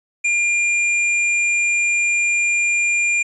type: tone with tanh clipping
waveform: sine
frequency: 2400 Hz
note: D7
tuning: 37 cents sharp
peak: -17 dBFS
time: 0.24-3.23 s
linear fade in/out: 10 ms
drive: 13 dB
effects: resampled to 24000 Hz